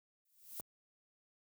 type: noise with exponential growth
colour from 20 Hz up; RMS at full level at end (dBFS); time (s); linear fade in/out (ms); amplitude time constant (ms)
violet; -42; 0.25-0.61; 5; 78
type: click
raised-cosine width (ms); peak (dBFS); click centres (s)
1; -33; 0.599
effects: high-pass 80 Hz 12 dB/octave